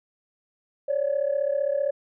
sine tone pair together, 547 / 582.4 Hz, C#5 / D5, -23 / -15 cents, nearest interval minor second, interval 108 cents, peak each -24 dBFS, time 0.88-1.91 s, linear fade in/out 10 ms, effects tanh soft clip ceiling -16 dBFS

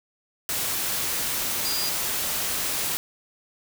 sine tone in noise, 4827 Hz, D8, 47 cents sharp, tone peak -28 dBFS, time 1.65-1.89 s, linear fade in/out 0 ms, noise white, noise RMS -27 dBFS, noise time 0.49-2.97 s, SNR -4 dB, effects none

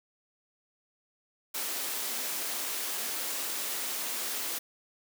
white high-pass noise, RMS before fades -34 dBFS, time 1.54-4.59 s, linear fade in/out 10 ms, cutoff 230 Hz, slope 24 dB/octave, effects none

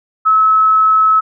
sine tone, 1294 Hz, E6, 32 cents flat, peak -7 dBFS, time 0.25-1.21 s, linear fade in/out 20 ms, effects none

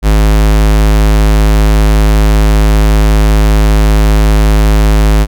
square tone, 52.6 Hz, G#1, 23 cents sharp, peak -5 dBFS, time 0.02-5.27 s, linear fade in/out 50 ms, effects none

